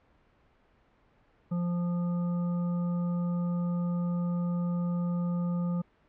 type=harmonic tone; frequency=174.61 Hz; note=F3; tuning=in tune; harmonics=1 / 3 / 5 / 7; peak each=-27 / -42 / -50 / -46 dBFS; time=1.51-5.82 s; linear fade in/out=10 ms; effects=pink hiss -65 dBFS RMS until 6.08 s + low-pass 2000 Hz 12 dB/octave